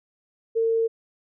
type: tone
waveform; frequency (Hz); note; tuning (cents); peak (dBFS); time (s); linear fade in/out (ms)
sine; 453.7; A#4; -47; -19; 0.55-0.88; 20
effects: none